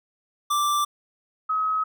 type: tone pair in turn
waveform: square / sine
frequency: 1174.7 / 1275.3 Hz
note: D6 / D#6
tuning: 0 / +42 cents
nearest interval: minor second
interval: 142 cents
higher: second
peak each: -21 dBFS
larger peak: neither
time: 0.5-0.85 / 1.49-1.84 s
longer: neither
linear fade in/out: 10 ms
effects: none